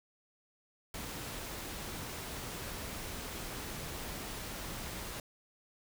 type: noise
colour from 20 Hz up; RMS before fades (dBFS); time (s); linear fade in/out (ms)
pink; -42; 0.94-5.2; 2
effects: none